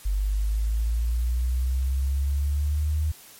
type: linear sweep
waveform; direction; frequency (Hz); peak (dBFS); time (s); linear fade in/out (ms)
sine; up; 48.02 to 77.78; -21; 0.05-3.12; 10
effects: white hiss -48 dBFS RMS until 3.39 s + MP3 64 kbps